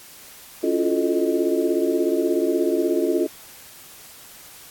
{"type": "tone cluster", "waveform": "sine", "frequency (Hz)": [278.9, 342, 358.6, 435.8, 619], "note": ["C#4", "F4", "F4", "A4", "D#5"], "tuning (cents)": [11, -36, 46, -17, -9], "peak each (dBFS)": [-26, -22, -24, -25, -28], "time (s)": [0.63, 3.27], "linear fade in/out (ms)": 10, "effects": ["white hiss -44 dBFS RMS until 4.7 s", "AAC 64 kbps"]}